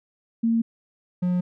sine / triangle tone pair in turn, 228.8 / 179.31 Hz, A#3 / F3, -32 / +46 cents, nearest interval major third, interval 422 cents, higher first, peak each -18 dBFS, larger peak neither, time 0.43-0.62 / 1.22-1.41 s, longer neither, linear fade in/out 10 ms, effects none

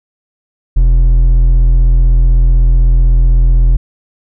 sine tone with hard clipping, 42.01 Hz, E1, 34 cents sharp, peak -6 dBFS, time 0.76-3.77 s, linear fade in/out 10 ms, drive 5 dB, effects none

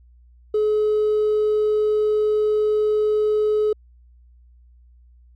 triangle tone with hard clipping, 425.6 Hz, G#4, 42 cents sharp, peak -16 dBFS, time 0.54-3.73 s, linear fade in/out 5 ms, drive 2 dB, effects added 60 Hz sine -48 dBFS peak until 5.35 s

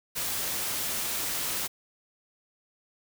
white noise, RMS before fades -31 dBFS, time 0.15-1.68 s, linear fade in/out 20 ms, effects none

